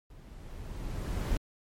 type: noise with level ramp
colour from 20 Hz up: brown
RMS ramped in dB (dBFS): -51 to -28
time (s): 0.1-1.37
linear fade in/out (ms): 2
effects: MP3 64 kbps